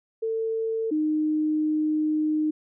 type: tone pair in turn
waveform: sine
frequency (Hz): 447.7 / 307.5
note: A4 / D#4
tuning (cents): +30 / -20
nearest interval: perfect fifth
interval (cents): 650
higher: first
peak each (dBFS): -24 / -21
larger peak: second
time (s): 0.22-0.91 / 0.91-2.51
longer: second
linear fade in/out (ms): 10
effects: none